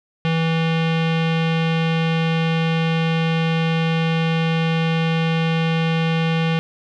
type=tone with low-pass filter; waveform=square; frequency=163.2 Hz; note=E3; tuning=17 cents flat; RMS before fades=-19 dBFS; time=0.25-6.59 s; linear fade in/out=0 ms; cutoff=3000 Hz; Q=2.7; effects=none